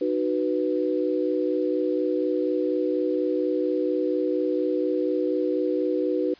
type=chord; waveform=sine; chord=B major; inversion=first; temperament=equal with one note detuned; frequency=305.8 / 370 / 493.9 Hz; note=D#4 / F#4 / B4; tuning=-30 / 0 / 0 cents; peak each=-26 dBFS; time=0.01-6.34 s; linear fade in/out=5 ms; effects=white hiss -52 dBFS RMS until 6.39 s + resampled to 11025 Hz